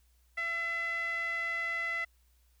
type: tone with band-pass filter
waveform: sawtooth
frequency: 673 Hz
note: E5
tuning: 36 cents sharp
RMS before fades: -34 dBFS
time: 0.37-2.05 s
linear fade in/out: 10 ms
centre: 1900 Hz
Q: 9.2
effects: added 60 Hz sine -64 dBFS peak until 2.6 s + white hiss -73 dBFS RMS until 2.6 s